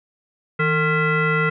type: tone with frequency modulation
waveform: sine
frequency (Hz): 772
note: G5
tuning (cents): -27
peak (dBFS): -16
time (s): 0.59-1.5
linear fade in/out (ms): 10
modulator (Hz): 612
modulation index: 2.3
effects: none